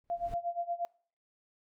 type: noise with exponential growth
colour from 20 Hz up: brown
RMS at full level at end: -40 dBFS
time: 0.04-0.34 s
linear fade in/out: 1 ms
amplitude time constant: 65 ms
type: tone with tremolo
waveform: sine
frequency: 691 Hz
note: F5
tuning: 19 cents flat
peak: -29 dBFS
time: 0.1-0.85 s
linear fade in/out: 0 ms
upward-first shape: sine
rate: 8.5 Hz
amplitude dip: 90%
effects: noise-tail reverb RT60 0.5 s tail -26 dB re dry